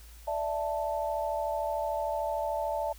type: chord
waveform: sine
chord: D suspended second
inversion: none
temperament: just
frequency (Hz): 587.3 / 660.7 / 881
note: D5 / E5 / A5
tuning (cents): 0 / +4 / +2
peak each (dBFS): -33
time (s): 0.27-2.93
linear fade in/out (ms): 10
effects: added 56 Hz sine -48 dBFS peak until 2.98 s + white hiss -56 dBFS RMS until 2.98 s